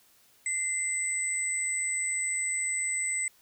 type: tone pair together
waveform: sine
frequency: 2074 / 8013 Hz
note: C7 / B8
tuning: -16 / +24 cents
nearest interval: octave + major seventh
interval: 2340 cents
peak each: -32 / -29 dBFS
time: 0.46-3.28 s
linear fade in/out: 2 ms
effects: white hiss -62 dBFS RMS until 3.41 s